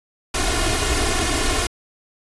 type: noise with comb filter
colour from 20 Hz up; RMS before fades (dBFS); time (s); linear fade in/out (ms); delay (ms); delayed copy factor
pink; -20; 0.34-1.67; 5; 2.8; +0.9
effects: resampled to 24000 Hz